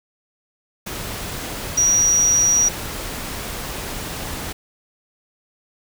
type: tone in noise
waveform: sine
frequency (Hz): 5770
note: F#8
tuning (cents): -44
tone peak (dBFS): -13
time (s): 1.77-2.69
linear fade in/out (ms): 10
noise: pink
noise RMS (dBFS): -29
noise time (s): 0.86-4.53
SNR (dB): +13
effects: none